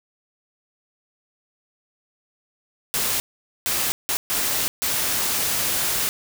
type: noise bursts at uneven times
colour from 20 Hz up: white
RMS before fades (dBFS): -23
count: 5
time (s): 2.94-3.2 / 3.66-3.92 / 4.09-4.17 / 4.3-4.68 / 4.82-6.09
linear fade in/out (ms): 0
effects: none